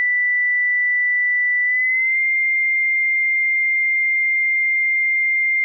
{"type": "tone with pitch glide", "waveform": "sine", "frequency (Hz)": [1975.5, 2105], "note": ["B6", "C7"], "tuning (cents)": [0, 10], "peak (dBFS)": -15, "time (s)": [0, 5.64], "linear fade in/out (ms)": 0, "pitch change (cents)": 110, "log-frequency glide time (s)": [1.64, 2.2], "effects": []}